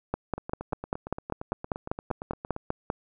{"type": "two click trains", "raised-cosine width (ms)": 1, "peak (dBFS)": [-21, -13], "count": [20, 15], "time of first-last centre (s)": [[0.38, 2.564], [0.14, 2.901]], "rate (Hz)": [8.7, 5.07], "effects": []}